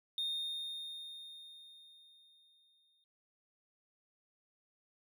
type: tone with exponential decay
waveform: triangle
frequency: 3671 Hz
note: A#7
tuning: 27 cents flat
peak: -31 dBFS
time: 0.18-3.04 s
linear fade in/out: 1 ms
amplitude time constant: 620 ms
effects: tanh soft clip ceiling -28 dBFS